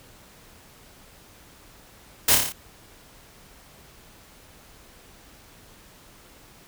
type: noise with echo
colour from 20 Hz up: white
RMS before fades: -18 dBFS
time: 2.28-2.35 s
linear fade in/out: 5 ms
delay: 29 ms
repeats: 6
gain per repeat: -3 dB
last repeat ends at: 2.524 s
effects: pink hiss -51 dBFS RMS until 6.67 s